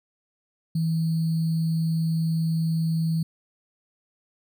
sine tone with sample-and-hold, 162.5 Hz, E3, 24 cents flat, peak -21 dBFS, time 0.75-3.23 s, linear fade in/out 5 ms, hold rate 4410 Hz, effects none

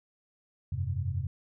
sine chord, F suspended second, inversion none, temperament just, 87.31 / 98.22 / 130.96 Hz, F2 / G2 / C3, 0 / +4 / +2 cents, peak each -33 / -33 / -34 dBFS, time 0.72-1.27 s, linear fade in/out 5 ms, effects none

